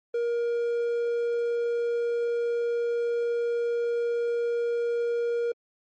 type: tone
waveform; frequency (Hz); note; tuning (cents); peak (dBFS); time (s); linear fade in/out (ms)
triangle; 472; A#4; +22; -22; 0.14-5.52; 5
effects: MP3 32 kbps